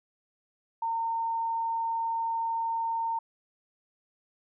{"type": "tone", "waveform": "sine", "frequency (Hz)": 913, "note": "A#5", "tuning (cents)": -36, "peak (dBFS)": -27, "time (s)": [0.82, 3.19], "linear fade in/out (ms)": 5, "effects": []}